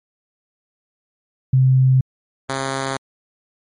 sine / 5% pulse tone pair in turn, 130.5 / 134.63 Hz, C3 / C3, -4 / +50 cents, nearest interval minor second, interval 54 cents, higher second, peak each -10 dBFS, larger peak neither, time 1.53-2.01 / 2.49-2.97 s, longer neither, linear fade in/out 5 ms, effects MP3 48 kbps

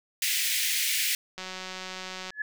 pink high-pass noise, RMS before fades -27 dBFS, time 0.22-1.15 s, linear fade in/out 2 ms, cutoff 1900 Hz, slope 48 dB/octave
click train, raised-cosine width 0.2 ms, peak -20 dBFS, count 173, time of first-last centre 1.38-2.305 s, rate 186 Hz
sine tone with exponential growth, 1708 Hz, G#6, 48 cents sharp, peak -24 dBFS, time 2.31-2.42 s, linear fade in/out 5 ms, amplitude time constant 22 ms
effects none

